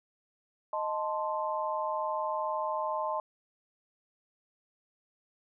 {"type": "chord", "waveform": "sine", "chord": "A diminished", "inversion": "second", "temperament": "equal", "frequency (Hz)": [622.3, 880, 1046.5], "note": ["Eb5", "A5", "C6"], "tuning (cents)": [0, 0, 0], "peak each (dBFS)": [-34, -34, -34], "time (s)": [0.73, 3.2], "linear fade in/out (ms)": 2, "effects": []}